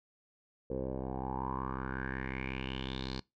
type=tone with low-pass filter sweep; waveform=10% pulse; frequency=65.41 Hz; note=C2; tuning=in tune; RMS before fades=-38 dBFS; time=0.7-3.2 s; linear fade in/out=5 ms; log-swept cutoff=490 to 4500 Hz; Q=6.4; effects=noise-tail reverb RT60 0.2 s tail -23 dB re dry